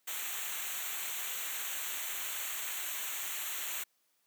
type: noise with comb filter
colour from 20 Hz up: white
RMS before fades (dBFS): -38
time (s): 0.07-3.84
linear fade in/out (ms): 10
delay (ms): 0.2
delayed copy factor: -0.95
effects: white hiss -75 dBFS RMS until 4.26 s + high-pass 200 Hz 12 dB/octave